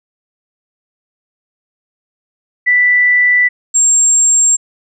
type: tone pair in turn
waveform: sine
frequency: 1975.5 / 7458 Hz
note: B6 / A#8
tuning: 0 / 0 cents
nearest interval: octave + major seventh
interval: 2300 cents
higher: second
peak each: -7 / -7 dBFS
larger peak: neither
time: 2.66-3.49 / 3.74-4.57 s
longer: neither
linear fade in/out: 20 ms
effects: none